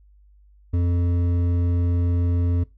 triangle tone with hard clipping, 87.31 Hz, F2, in tune, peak -20 dBFS, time 0.73-2.64 s, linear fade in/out 10 ms, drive 13 dB, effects noise-tail reverb RT60 0.2 s tail -19 dB re dry + added 50 Hz sine -50 dBFS peak until 2.77 s

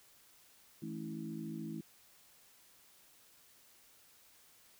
harmonic tone with a mistuned harmonic, 54.1 Hz, A1, 29 cents flat, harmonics 3 / 4 / 5 / 6, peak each -45 / -44 / -49 / -45 dBFS, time 0.82-1.81 s, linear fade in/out 5 ms, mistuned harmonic 5, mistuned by +34 cents, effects white hiss -64 dBFS RMS until 4.79 s

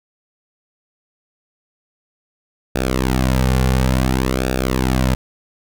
sawtooth tone with flanger, 64.4 Hz, C2, 27 cents flat, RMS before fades -17 dBFS, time 2.75-5.15 s, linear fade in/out 5 ms, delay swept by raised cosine 0.96 to 3.16 ms, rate 0.57 Hz, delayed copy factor -0.75, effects none

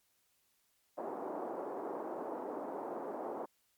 pink band-pass noise, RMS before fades -41 dBFS, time 0.97-3.46 s, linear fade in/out 10 ms, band 310 to 940 Hz, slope 24 dB/octave, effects white hiss -75 dBFS RMS until 3.77 s + MP3 96 kbps

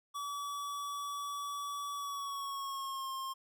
square tone with pitch glide, 1144 to 1067.4 Hz, D6 to C6, -46 to +34 cents, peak -38 dBFS, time 0.14-3.34 s, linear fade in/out 20 ms, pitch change -120 cents, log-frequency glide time 1.94-3.11 s, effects 13-bit

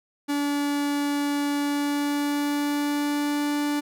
45% pulse tone with pitch glide, 287.8 to 292.2 Hz, D4 to D4, -35 to -9 cents, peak -23 dBFS, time 0.28-3.81 s, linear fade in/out 20 ms, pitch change +26 cents, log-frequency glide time 1.57-3.56 s, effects none

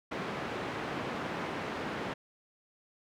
pink band-pass noise, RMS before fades -37 dBFS, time 0.11-2.14 s, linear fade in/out 10 ms, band 180 to 2200 Hz, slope 12 dB/octave, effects none

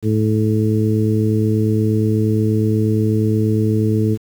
harmonic tone, 108.4 Hz, A2, 25 cents flat, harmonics 1 / 2 / 3 / 4, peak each -16 / -19 / -21 / -22 dBFS, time 0.02-4.18 s, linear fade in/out 50 ms, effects 7-bit

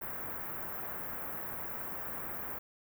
white band-stop noise, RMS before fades -40 dBFS, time 0.01-2.59 s, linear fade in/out 10 ms, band 1700 to 16000 Hz, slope 24 dB/octave, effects none

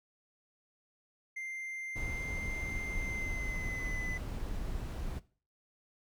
triangle tone with pitch glide, 2093 to 2010 Hz, C7 to B6, 0 to +30 cents, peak -36 dBFS, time 1.36-4.18 s, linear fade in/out 10 ms, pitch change -70 cents, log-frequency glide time 2.97-4.05 s
brown noise, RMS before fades -38 dBFS, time 1.95-5.2 s, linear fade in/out 20 ms
effects noise-tail reverb RT60 0.4 s tail -19 dB re dry

